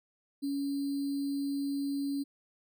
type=tone with sample-and-hold; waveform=sine; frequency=280 Hz; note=C#4; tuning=18 cents sharp; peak=-30 dBFS; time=0.42-2.24 s; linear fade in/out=20 ms; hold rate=4410 Hz; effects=none